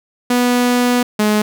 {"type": "tone pair in turn", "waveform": "sawtooth", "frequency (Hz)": [245.5, 211.5], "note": ["B3", "G#3"], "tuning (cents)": [-10, 32], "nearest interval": "minor third", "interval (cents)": 258, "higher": "first", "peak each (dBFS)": -8, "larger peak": "neither", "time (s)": [[0.3, 1.03], [1.19, 1.42]], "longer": "first", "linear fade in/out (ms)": 5, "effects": []}